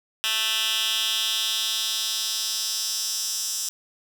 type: tone with high-pass filter sweep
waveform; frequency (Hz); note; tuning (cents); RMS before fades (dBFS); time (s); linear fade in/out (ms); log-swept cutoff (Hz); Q
10% pulse; 220; A3; 0; -26; 0.24-3.69; 0; 2600 to 6300; 2.3
effects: none